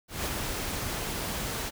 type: noise with ADSR envelope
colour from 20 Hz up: pink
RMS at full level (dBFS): -30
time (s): 0.08-1.71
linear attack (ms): 180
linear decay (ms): 20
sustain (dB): -3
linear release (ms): 34
effects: none